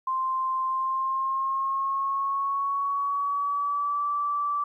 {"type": "tone with pitch glide", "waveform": "sine", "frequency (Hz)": [1046.5, 1161.2], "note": ["C6", "D6"], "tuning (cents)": [0, -20], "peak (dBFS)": -24, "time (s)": [0.07, 4.64], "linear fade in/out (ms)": 5, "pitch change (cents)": 180, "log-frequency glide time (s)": [0.66, 4.07], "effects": ["11-bit"]}